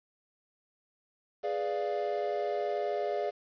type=chord; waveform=triangle; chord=G# diminished seventh; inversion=none; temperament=equal; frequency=415.3 / 493.9 / 587.3 / 698.5 Hz; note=G#4 / B4 / D5 / F5; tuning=0 / 0 / 0 / 0 cents; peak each=-32 / -38 / -32 / -33 dBFS; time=1.43-3.31 s; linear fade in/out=20 ms; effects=resampled to 11025 Hz + 9-bit